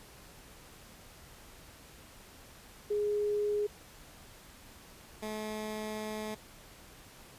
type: tone pair in turn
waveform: sine / 15% pulse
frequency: 415.4 / 215 Hz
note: G#4 / A3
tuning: 0 / -40 cents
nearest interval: major seventh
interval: 1140 cents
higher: first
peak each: -28 / -30 dBFS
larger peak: first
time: 2.9-3.67 / 5.22-6.35 s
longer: second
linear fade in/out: 10 ms
effects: pink hiss -54 dBFS RMS until 7.38 s + resampled to 32000 Hz